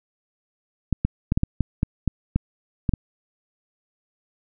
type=clicks; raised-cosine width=5 ms; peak=-7 dBFS; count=11; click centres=0.927 / 1.05 / 1.321 / 1.375 / 1.434 / 1.607 / 1.831 / 2.077 / 2.36 / 2.892 / 2.937 s; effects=none